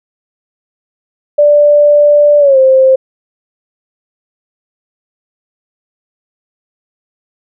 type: tone with pitch glide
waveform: sine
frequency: 587.3 to 526.3 Hz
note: D5 to C5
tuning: 0 to +10 cents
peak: -3 dBFS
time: 1.38-2.96 s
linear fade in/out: 10 ms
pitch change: -190 cents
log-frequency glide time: 2.39-2.58 s
effects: none